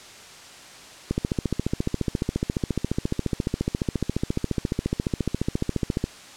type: click train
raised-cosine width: 3 ms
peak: -10 dBFS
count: 72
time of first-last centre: 1.11-6.041 s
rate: 14.4 Hz
effects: white hiss -44 dBFS RMS until 6.36 s + low-pass 7000 Hz 12 dB/octave